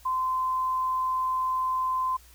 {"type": "tone", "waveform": "sine", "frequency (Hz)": 1032, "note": "C6", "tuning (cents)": -24, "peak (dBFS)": -24, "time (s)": [0.05, 2.17], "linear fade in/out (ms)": 10, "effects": ["added 60 Hz sine -53 dBFS peak until 2.34 s", "white hiss -56 dBFS RMS until 2.34 s"]}